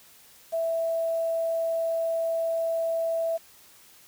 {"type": "tone with quantisation", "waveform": "sine", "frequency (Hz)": 659.3, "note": "E5", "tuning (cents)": 0, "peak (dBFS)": -24, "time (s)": [0.52, 3.38], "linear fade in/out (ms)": 20, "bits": 8, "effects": ["white hiss -54 dBFS RMS until 4.07 s"]}